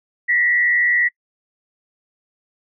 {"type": "tone with frequency modulation", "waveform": "sine", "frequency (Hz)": 1940, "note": "B6", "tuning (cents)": -31, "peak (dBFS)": -14, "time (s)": [0.28, 1.09], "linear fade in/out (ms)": 20, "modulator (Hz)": 94.4, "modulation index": 0.73, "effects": ["noise-tail reverb RT60 0.1 s tail -25 dB re dry"]}